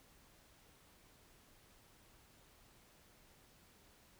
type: silence
effects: pink hiss -66 dBFS RMS until 4.19 s